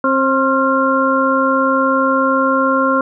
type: harmonic tone with a mistuned harmonic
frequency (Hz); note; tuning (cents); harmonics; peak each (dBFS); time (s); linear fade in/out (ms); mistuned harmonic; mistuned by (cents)
266.3; C4; +31; 1 / 2 / 4 / 5; -17 / -17 / -17 / -17; 0.04-3.01; 2; 5; +64
effects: none